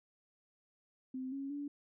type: tone with pitch steps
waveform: sine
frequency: 259.2 / 274.7 / 287.3 Hz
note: C4 / C#4 / D4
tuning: -16 / -16 / -38 cents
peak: -38 dBFS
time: 1.14-1.68 s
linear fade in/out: 5 ms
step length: 180 ms
effects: none

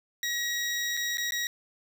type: tone with dropouts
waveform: 20% pulse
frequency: 1905 Hz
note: A#6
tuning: 37 cents sharp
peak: -23 dBFS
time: 0.23-1.47 s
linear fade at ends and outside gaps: 1 ms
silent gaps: 0.969-0.973 / 1.172-1.181 / 1.308-1.321 s
effects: none

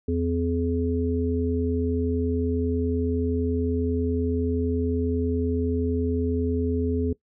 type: harmonic tone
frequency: 84.8 Hz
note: E2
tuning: 50 cents sharp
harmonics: 1 / 3 / 5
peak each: -26 / -26 / -27 dBFS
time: 0.08-7.13 s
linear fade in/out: 5 ms
effects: noise-tail reverb RT60 0.1 s tail -19 dB re dry

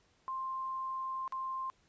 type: tone with dropouts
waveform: sine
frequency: 1052 Hz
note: C6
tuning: 9 cents sharp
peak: -35 dBFS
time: 0.28-1.7 s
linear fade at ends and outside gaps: 0 ms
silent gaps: 1.278-1.323 s
effects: pink hiss -70 dBFS RMS until 1.88 s + resampled to 16000 Hz

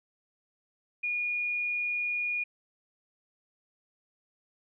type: tone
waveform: sine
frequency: 2440 Hz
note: D#7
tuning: 34 cents flat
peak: -28 dBFS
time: 1.03-2.44 s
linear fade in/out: 10 ms
effects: none

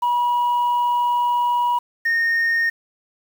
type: tone pair in turn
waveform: sine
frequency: 967 / 1841.3 Hz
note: B5 / A#6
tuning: -37 / -22 cents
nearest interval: major seventh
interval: 1115 cents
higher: second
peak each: -14 dBFS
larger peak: neither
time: 0.02-1.79 / 2.05-2.7 s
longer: first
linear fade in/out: 10 ms
effects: tanh soft clip ceiling -15 dBFS + 7-bit

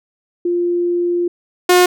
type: tone pair in turn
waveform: sine / sawtooth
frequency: 349.2 / 359.6 Hz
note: F4 / F#4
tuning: 0 / -49 cents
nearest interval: minor second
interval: 51 cents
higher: second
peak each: -14 / -4 dBFS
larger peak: second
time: 0.45-1.28 / 1.69-1.86 s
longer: first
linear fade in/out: 5 ms
effects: none

